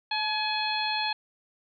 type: harmonic tone with a mistuned harmonic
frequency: 844 Hz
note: G#5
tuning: 28 cents sharp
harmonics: 1 / 2 / 3 / 4 / 5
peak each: -30 / -35 / -33 / -34 / -32 dBFS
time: 0.11-1.13 s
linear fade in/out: 5 ms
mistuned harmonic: 1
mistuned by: +38 cents
effects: none